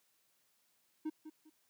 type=tone with echo; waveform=triangle; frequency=311.1 Hz; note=D#4; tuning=in tune; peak=-33 dBFS; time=1.05-1.1 s; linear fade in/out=10 ms; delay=200 ms; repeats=2; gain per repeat=-11 dB; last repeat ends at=1.5 s; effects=white hiss -75 dBFS RMS until 1.69 s + high-pass 100 Hz 12 dB/octave